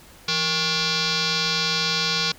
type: tone with frequency modulation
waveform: sine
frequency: 466.2 Hz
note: A#4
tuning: in tune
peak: -20 dBFS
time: 0.28-2.32 s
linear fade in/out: 5 ms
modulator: 634 Hz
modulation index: 8
effects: pink hiss -48 dBFS RMS until 2.38 s